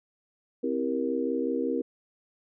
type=chord; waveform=sine; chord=C dominant seventh; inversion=none; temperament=just; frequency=261.6 / 327 / 392.4 / 470.9 Hz; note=C4 / E4 / G4 / Bb4; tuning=0 / -14 / +2 / +18 cents; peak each=-30 / -32 / -34 / -30 dBFS; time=0.63-1.82 s; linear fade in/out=10 ms; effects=none